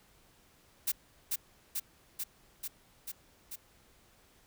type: noise with echo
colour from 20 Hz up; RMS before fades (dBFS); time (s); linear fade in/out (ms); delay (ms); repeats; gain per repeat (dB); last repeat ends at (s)
blue; -30; 0.87-0.92; 10; 440; 6; -2; 3.56
effects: pink hiss -64 dBFS RMS until 4.46 s